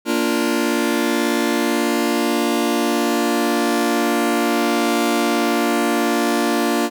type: chord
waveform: sawtooth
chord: Bb major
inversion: none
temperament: just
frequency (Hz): 233.1 / 291.4 / 349.6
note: Bb3 / D4 / F4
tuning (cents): 0 / -13 / +2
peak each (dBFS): -17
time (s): 0.05-6.9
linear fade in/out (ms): 50
effects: none